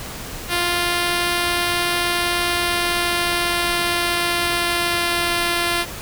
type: tone with pitch glide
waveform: 5% pulse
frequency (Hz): 349.2 to 345.6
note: F4 to F4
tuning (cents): 0 to -18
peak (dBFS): -7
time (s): 0.48-5.86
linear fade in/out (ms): 50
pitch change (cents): -18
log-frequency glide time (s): 2.34-5.48
effects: pink hiss -32 dBFS RMS until 6.01 s